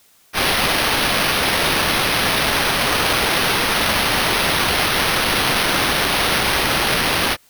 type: noise with sample-and-hold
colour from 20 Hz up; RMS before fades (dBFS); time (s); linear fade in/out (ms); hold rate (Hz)
violet; -18; 0.33-7.37; 50; 7350
effects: white hiss -54 dBFS RMS until 7.49 s